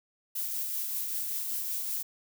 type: noise with tremolo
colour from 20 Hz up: violet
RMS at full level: -32 dBFS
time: 0.35-2.03 s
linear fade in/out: 10 ms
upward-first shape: triangle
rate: 5.2 Hz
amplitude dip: 30%
effects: none